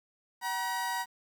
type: tone pair together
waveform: 30% pulse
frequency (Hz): 756 / 956.1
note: F#5 / A#5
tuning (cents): +37 / +44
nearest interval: major third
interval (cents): 407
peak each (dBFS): -35 / -29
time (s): 0.41-1.06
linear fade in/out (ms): 50
effects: 10-bit